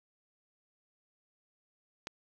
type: click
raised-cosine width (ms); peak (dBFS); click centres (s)
0.2; -21; 2.071
effects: none